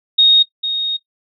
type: tone pair in turn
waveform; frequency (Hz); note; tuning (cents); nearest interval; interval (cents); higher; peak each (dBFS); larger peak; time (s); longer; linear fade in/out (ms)
sine; 3729 / 3729; A#7 / A#7; 0 / 0; unison; 0; neither; -6 / -16; first; 0.18-0.43 / 0.63-0.97; second; 10
effects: noise-tail reverb RT60 0.1 s tail -20 dB re dry